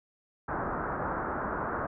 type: low-pass noise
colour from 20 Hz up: white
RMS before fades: -33 dBFS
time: 0.48-1.87 s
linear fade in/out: 10 ms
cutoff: 1500 Hz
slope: 48 dB/octave
effects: none